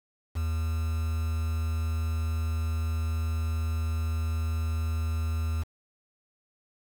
triangle tone with quantisation, 80.4 Hz, E2, 43 cents flat, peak -24 dBFS, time 0.35-5.64 s, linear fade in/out 20 ms, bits 7, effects none

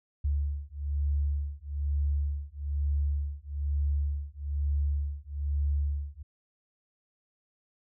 sine beating tone pair, 71.4 / 72.5 Hz, D2 / D2, -48 / -22 cents, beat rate 1.1 Hz, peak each -30 dBFS, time 0.24-6.23 s, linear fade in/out 10 ms, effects none

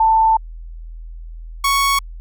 sine / sawtooth tone pair in turn, 888 / 1110.4 Hz, A5 / C#6, +16 / +3 cents, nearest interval major third, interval 387 cents, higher second, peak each -10 dBFS, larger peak neither, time 0-0.37 / 1.64-1.99 s, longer first, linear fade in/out 5 ms, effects added 41 Hz sine -30 dBFS peak until 2.2 s

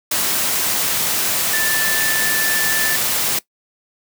sine tone in noise, 1760 Hz, A6, in tune, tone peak -20 dBFS, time 1.53-2.96 s, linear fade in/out 5 ms, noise white, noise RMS -19 dBFS, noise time 0.11-3.39 s, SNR -4 dB, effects noise-tail reverb RT60 0.1 s tail -19 dB re dry + high-pass 100 Hz 12 dB/octave

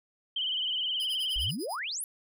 sine tone with vibrato, 3050 Hz, G7, 48 cents flat, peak -28 dBFS, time 0.36-1.51 s, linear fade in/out 5 ms, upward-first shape triangle, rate 19 Hz, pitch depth 91 cents each way
20% pulse tone with tremolo, 4978 Hz, D#8, in tune, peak -32 dBFS, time 1-1.79 s, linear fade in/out 0 ms, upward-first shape sine, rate 10 Hz, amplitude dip 95%
sine exponential sweep, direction up, 41.59 to 11840 Hz, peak -32 dBFS, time 1.36-2.04 s, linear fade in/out 0 ms
effects none

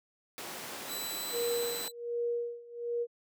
pink noise, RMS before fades -40 dBFS, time 0.38-1.88 s, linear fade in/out 0 ms
15% pulse tone with pitch glide, 3974 to 4004 Hz, B7 to B7, +10 to +23 cents, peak -30 dBFS, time 0.87-1.92 s, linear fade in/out 50 ms, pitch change +13 cents, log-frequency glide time 1.15-1.32 s
sine tone with tremolo, 474.4 Hz, A#4, 30 cents sharp, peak -28 dBFS, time 1.31-3.07 s, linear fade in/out 50 ms, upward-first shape sine, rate 1.3 Hz, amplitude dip 90%
effects high-pass 300 Hz 12 dB/octave

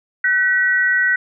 sine tone pair together, 1508.3 / 1926 Hz, F#6 / B6, +33 / -44 cents, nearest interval major third, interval 423 cents, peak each -16 dBFS, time 0.24-1.16 s, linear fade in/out 5 ms, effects none

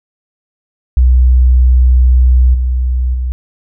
sine tone with level steps, 62.7 Hz, B1, 27 cents sharp, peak -4 / -10 / -13 dBFS, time 0.97-3.32 s, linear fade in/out 0 ms, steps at 2.54 / 3.14 s, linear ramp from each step 5 ms, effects none

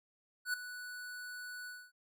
square tone with ADSR envelope, 1480 Hz, F#6, in tune, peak -31 dBFS, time 0.45-1.92 s, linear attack 87 ms, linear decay 4 ms, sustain -13 dB, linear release 250 ms, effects none

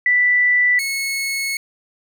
sine / sawtooth tone pair in turn, 1975.5 / 2190 Hz, B6 / C#7, 0 / -22 cents, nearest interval major second, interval 178 cents, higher second, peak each -12 / -17 dBFS, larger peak first, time 0.06-0.79 / 0.79-1.57 s, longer second, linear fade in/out 2 ms, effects none

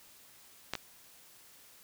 clicks, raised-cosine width 0.2 ms, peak -15 / -18 dBFS, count 2, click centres 0.736 / 0.753 s, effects white hiss -58 dBFS RMS until 1.83 s

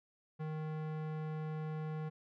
square tone with low-pass filter, 155.56 Hz, D#3, in tune, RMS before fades -40 dBFS, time 0.39-2.1 s, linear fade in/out 20 ms, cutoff 1700 Hz, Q 0.62, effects none

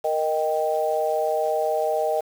sine chord, Eb major, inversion second, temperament equal, 466.2 / 622.3 / 784 Hz, Bb4 / Eb5 / G5, 0 / 0 / 0 cents, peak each -26 / -23 / -26 dBFS, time 0.04-2.21 s, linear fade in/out 10 ms, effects 7-bit

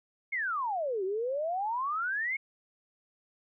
sine exponential two-way sweep, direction down then up, 2217 to 366.6 to 2217 Hz, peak -29 dBFS, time 0.32-2.37 s, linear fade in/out 10 ms, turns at 1.04 s, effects none

